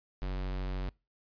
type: tone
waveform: square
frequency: 46.68 Hz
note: F#1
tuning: 16 cents sharp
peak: -33 dBFS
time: 0.22-0.89 s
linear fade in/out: 0 ms
effects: noise-tail reverb RT60 0.3 s tail -26 dB re dry + resampled to 11025 Hz